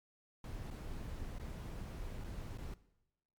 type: noise with dropouts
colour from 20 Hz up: brown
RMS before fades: -44 dBFS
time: 0.44-2.74 s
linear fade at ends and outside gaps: 2 ms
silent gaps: 0.704-0.709 / 1.384-1.396 / 2.239-2.243 / 2.575-2.583 s
effects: noise-tail reverb RT60 0.9 s tail -18 dB re dry + MP3 96 kbps